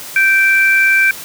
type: tone pair together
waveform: sine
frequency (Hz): 1562 / 2343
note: G6 / D7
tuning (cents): -7 / -5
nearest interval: perfect fifth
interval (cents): 702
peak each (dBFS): -11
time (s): 0.16-1.11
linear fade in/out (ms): 2
effects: white hiss -30 dBFS RMS until 1.24 s + high-pass 60 Hz 12 dB/octave